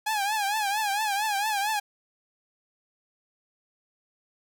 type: tone with vibrato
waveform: sawtooth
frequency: 830.6 Hz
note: G#5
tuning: in tune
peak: -21 dBFS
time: 0.06-1.8 s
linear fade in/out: 10 ms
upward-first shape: triangle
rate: 4.4 Hz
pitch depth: 120 cents each way
effects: none